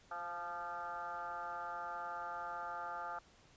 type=tone with frequency modulation; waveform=sine; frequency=1038 Hz; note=C6; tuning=14 cents flat; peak=-40 dBFS; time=0.11-3.19 s; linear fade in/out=5 ms; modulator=171 Hz; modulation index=2.4; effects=pink hiss -65 dBFS RMS until 3.56 s + resampled to 16000 Hz